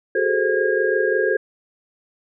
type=tone cluster; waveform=sine; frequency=373.4 / 416.5 / 442.2 / 523 / 1631 Hz; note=F#4 / G#4 / A4 / C5 / G#6; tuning=+16 / +5 / +9 / -1 / -32 cents; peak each=-23 dBFS; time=0.15-1.37 s; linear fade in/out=5 ms; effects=none